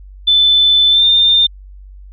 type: tone with pitch glide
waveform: sine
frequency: 3517 to 3608 Hz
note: A7 to A7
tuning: -1 to +43 cents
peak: -7 dBFS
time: 0.27-1.47 s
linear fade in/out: 10 ms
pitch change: +44 cents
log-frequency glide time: 0.9-1.06 s
effects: added 48 Hz sine -33 dBFS peak until 2.12 s